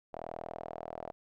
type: tone with band-pass filter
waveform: sawtooth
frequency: 40.68 Hz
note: E1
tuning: 22 cents flat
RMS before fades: -43 dBFS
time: 0.13-1.12 s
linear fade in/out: 0 ms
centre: 670 Hz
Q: 4.5
effects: none